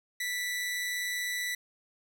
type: tone with amplitude modulation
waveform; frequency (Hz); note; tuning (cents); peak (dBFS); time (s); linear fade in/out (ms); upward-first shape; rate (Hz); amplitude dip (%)
sawtooth; 1971; B6; -4; -26; 0.2-1.55; 5; sine; 185; 35
effects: none